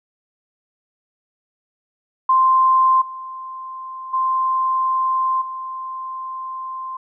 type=tone with level steps; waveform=sine; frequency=1045 Hz; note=C6; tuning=2 cents flat; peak=-11 / -29 / -16 / -26 dBFS; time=2.29-6.97 s; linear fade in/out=5 ms; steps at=3.01 / 4.13 / 5.41 s; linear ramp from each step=10 ms; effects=none